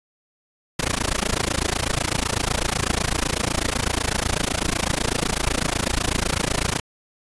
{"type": "noise with amplitude modulation", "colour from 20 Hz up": "pink", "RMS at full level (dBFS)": -19, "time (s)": [0.79, 6.8], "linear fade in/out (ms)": 5, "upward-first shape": "sine", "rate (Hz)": 28, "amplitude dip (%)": 100, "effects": ["resampled to 24000 Hz"]}